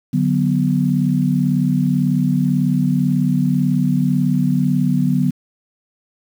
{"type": "chord", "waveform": "sine", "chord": "B minor", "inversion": "first", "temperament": "equal", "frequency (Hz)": [146.83, 185, 246.9], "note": ["D3", "F#3", "B3"], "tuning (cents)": [0, 0, 0], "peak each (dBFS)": -18, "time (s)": [0.13, 5.31], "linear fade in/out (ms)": 10, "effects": ["7-bit"]}